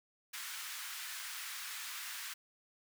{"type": "high-pass noise", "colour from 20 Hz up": "pink", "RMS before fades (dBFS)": -44, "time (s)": [0.33, 2.34], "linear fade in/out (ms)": 10, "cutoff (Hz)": 1300, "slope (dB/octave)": 24, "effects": []}